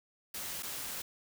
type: noise with dropouts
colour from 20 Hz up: white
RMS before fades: -40 dBFS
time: 0.34-1.02 s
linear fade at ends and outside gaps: 5 ms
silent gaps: 0.625-0.63 s
effects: none